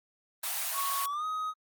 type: high-pass noise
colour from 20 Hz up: white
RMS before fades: -33 dBFS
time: 0.43-1.06 s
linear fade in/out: 5 ms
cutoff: 620 Hz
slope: 96 dB/octave
type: tone with pitch glide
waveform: triangle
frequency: 1108 to 1258.1 Hz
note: C#6 to D#6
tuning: -1 to +19 cents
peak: -29 dBFS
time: 0.73-1.54 s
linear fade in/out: 50 ms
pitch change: +220 cents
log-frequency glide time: 1.05-1.25 s
effects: Opus 24 kbps